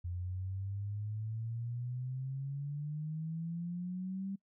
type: exponential sweep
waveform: sine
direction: up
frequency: 87 to 197.1 Hz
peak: -36 dBFS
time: 0.04-4.36 s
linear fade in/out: 10 ms
effects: noise-tail reverb RT60 0.1 s tail -25 dB re dry